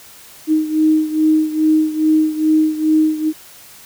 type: beating tone pair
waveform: sine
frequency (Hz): 311.1 / 313.5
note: D#4 / D#4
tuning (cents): 0 / +13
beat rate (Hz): 2.4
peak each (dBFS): -13 / -17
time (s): 0.47-3.33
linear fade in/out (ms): 50
effects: white hiss -41 dBFS RMS until 3.85 s

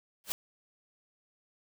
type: noise with exponential growth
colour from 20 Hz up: white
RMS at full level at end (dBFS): -28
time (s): 0.24-0.32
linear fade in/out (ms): 0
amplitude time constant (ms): 17
effects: none

